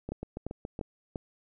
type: two click trains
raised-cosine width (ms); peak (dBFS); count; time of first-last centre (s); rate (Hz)
2; -21 / -23; 4 / 6; 0.12-1.158 / 0.09-0.791; 2.89 / 7.13
effects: none